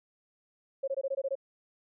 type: tone bursts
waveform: sine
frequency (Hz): 543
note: C#5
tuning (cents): -36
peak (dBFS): -28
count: 8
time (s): 0.83-1.354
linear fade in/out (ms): 10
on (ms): 48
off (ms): 20
effects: none